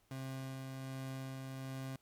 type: tone with tremolo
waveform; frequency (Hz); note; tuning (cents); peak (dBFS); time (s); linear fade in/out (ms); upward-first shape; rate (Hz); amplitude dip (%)
30% pulse; 132.8; C3; +26; -38; 0.11-1.96; 2; sine; 1.3; 25
effects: pink hiss -73 dBFS RMS until 2.01 s + MP3 96 kbps